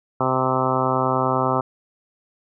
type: harmonic tone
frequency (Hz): 130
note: C3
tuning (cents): -11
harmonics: 1 / 2 / 3 / 4 / 5 / 6 / 7 / 8 / 9 / 10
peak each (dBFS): -27 / -27 / -27 / -27 / -27 / -27 / -27 / -27 / -27 / -27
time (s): 0.2-1.61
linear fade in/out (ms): 5
effects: none